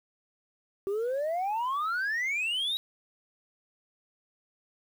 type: exponential sweep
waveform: sine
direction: up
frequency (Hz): 383.1 to 3883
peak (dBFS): -25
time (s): 0.87-2.77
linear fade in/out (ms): 0
effects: tanh soft clip ceiling -26 dBFS + 9-bit